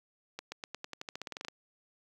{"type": "accelerating click train", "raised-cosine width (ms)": 0.2, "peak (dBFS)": -22, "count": 16, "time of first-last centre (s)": [0.39, 1.483], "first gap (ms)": 130, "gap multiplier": 0.91, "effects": ["high-pass 200 Hz 12 dB/octave", "10-bit"]}